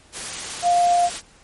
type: tone in noise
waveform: sine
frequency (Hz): 702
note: F5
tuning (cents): +9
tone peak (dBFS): -14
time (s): 0.62-1.1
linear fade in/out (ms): 50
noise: white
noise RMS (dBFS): -30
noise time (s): 0.12-1.22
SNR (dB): +13
effects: pink hiss -52 dBFS RMS until 1.43 s + MP3 48 kbps